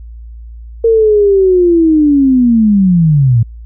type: linear sweep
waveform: sine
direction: down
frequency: 461 to 110 Hz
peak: -5 dBFS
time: 0.84-3.43 s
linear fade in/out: 5 ms
effects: added 57 Hz sine -27 dBFS peak until 3.65 s